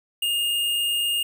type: tone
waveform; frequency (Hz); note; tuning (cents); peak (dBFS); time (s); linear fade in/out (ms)
square; 2832; F7; +23; -22; 0.22-1.23; 5
effects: 9-bit